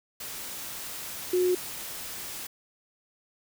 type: tone in noise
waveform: sine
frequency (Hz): 362.9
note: F#4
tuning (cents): -34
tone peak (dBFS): -21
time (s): 1.33-1.55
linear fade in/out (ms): 5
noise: white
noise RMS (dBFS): -38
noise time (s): 0.2-2.47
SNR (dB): +14
effects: none